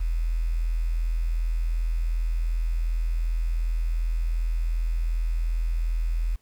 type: tone with quantisation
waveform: sine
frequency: 41.34 Hz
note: E1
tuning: 6 cents sharp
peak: -22 dBFS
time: 0-6.36 s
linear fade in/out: 10 ms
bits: 8
effects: pink hiss -67 dBFS RMS until 6.41 s